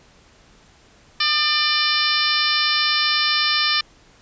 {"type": "harmonic tone with a mistuned harmonic", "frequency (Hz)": 596, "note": "D5", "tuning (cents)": 25, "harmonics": [2, 3, 4, 5, 6, 7, 8, 9], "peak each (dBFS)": [-25, -25, -25, -25, -25, -25, -25, -25], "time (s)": [1.2, 3.81], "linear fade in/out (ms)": 5, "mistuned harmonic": 2, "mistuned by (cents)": 27, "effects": ["pink hiss -52 dBFS RMS until 4.21 s", "resampled to 16000 Hz"]}